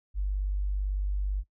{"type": "tone", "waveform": "sine", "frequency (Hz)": 49, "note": "G1", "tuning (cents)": 0, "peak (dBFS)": -26, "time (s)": [0.14, 1.44], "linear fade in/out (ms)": 50, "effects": ["noise-tail reverb RT60 0.1 s tail -22 dB re dry"]}